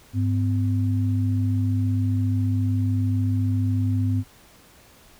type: tone pair together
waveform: sine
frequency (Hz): 101.2 / 255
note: G#2 / C4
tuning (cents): -44 / -44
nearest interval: octave + major third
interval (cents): 1600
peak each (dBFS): -20 / -26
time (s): 0.13-4.24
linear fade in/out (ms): 50
effects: pink hiss -52 dBFS RMS until 5.19 s